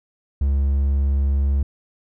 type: tone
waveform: triangle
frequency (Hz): 69.3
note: C#2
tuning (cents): 0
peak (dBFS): -14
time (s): 0.41-1.63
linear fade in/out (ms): 5
effects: none